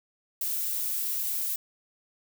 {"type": "noise", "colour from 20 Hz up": "violet", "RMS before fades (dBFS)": -30, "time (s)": [0.41, 1.56], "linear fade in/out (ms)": 2, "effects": []}